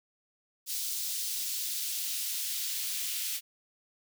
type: noise with high-pass filter sweep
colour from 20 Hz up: white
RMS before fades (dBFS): -34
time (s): 0.66-3.41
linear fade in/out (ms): 50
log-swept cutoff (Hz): 4400 to 2900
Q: 1.1
effects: none